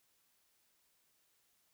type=silence; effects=white hiss -75 dBFS RMS until 1.73 s